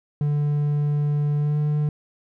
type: tone with pitch glide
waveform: triangle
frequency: 146.8 to 149.19 Hz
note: D3 to D3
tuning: 0 to +28 cents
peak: -17 dBFS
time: 0.21-1.89 s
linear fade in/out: 2 ms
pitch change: +28 cents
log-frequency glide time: 1.37-1.58 s
effects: none